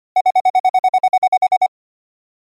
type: tone bursts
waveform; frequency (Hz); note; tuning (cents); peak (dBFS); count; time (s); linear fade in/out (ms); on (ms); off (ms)
triangle; 745; F#5; +12; -6; 16; 0.16-1.663; 5; 48; 49
effects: MP3 64 kbps